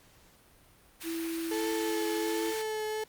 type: high-pass noise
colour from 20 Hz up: pink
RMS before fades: -42 dBFS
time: 1-2.63 s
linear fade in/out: 20 ms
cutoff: 1500 Hz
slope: 12 dB/octave
type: tone with pitch glide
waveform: sine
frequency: 330 to 332.7 Hz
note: E4 to E4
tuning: +2 to +16 cents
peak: -32 dBFS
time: 1.03-2.54 s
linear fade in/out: 50 ms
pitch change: +14 cents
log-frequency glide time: 1.47-1.99 s
type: tone with vibrato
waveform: 35% pulse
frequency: 435.3 Hz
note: A4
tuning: 19 cents flat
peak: -30 dBFS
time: 1.51-3.04 s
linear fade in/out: 5 ms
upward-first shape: triangle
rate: 1.3 Hz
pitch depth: 24 cents each way
effects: pink hiss -60 dBFS RMS until 3.08 s + Opus 48 kbps